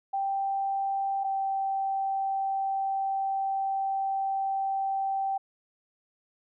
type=tone pair in turn; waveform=sine; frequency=784 / 778.6 Hz; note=G5 / G5; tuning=0 / -12 cents; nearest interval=unison; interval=12 cents; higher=first; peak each=-26 dBFS; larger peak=neither; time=0.13-1.24 / 1.24-5.38 s; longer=second; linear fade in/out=10 ms; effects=none